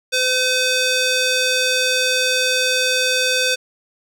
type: tone with band-pass filter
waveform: square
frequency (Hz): 510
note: C5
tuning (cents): -44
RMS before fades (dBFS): -18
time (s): 0.12-3.56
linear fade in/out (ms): 20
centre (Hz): 4300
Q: 0.86
effects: none